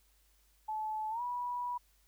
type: tone with pitch glide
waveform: sine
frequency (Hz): 865 to 976.6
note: A5 to B5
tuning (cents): -30 to -20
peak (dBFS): -34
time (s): 0.68-1.78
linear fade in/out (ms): 10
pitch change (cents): +210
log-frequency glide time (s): 1.1-1.22
effects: added 50 Hz sine -68 dBFS peak until 2.07 s + white hiss -71 dBFS RMS until 2.07 s